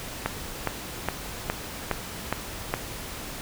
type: click train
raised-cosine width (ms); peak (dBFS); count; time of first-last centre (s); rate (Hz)
0.5; -9; 7; 0.26-2.739; 2.42
effects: pink hiss -37 dBFS RMS until 3.41 s